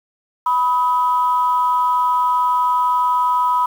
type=tone pair together; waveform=sine; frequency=987.8 / 1268 Hz; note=B5 / D#6; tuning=0 / +32 cents; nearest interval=major third; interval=432 cents; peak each=-14 / -20 dBFS; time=0.46-3.66 s; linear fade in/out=5 ms; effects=tanh soft clip ceiling -6 dBFS + 7-bit